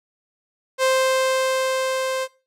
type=tone with level ramp; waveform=sawtooth; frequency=523.3 Hz; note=C5; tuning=in tune; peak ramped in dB=-12 to -19 dBFS; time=0.78-2.28 s; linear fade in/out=50 ms; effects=noise-tail reverb RT60 0.3 s tail -19 dB re dry + low-pass 11000 Hz 12 dB/octave